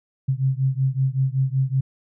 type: beating tone pair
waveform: sine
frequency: 130.81 / 136.11 Hz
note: C3 / C#3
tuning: 0 / -31 cents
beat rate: 5.3 Hz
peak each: -21 / -22 dBFS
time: 0.28-1.81 s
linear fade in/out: 10 ms
effects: none